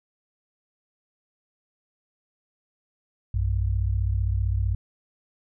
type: tone pair together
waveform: sine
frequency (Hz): 60.4 / 95.88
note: B1 / G2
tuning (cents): -38 / -38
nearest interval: minor sixth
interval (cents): 800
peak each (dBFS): -24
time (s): 3.34-4.75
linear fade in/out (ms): 5
effects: none